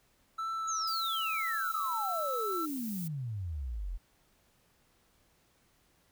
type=tone with vibrato; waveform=triangle; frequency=1319 Hz; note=E6; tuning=1 cent sharp; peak=-31 dBFS; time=0.38-2.66 s; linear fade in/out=10 ms; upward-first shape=triangle; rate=1.9 Hz; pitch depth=18 cents each way
type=exponential sweep; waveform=sine; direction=down; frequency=6850 to 39.3 Hz; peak=-34 dBFS; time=0.67-3.98 s; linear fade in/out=20 ms
type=noise; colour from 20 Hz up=violet; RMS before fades=-44 dBFS; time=0.87-3.08 s; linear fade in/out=5 ms
effects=pink hiss -69 dBFS RMS until 6.11 s